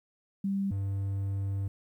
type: tone pair in turn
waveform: sine / triangle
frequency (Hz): 196.5 / 98.25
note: G3 / G2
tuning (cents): +4 / +4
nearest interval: octave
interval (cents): 1200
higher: first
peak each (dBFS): -27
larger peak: neither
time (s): 0.44-0.71 / 0.71-1.68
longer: second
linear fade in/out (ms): 5
effects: 11-bit